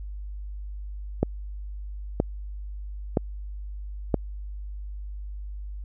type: click train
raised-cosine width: 2 ms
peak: -7 dBFS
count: 4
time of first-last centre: 1.23-4.143 s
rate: 1.03 Hz
effects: added 50 Hz sine -33 dBFS peak until 5.84 s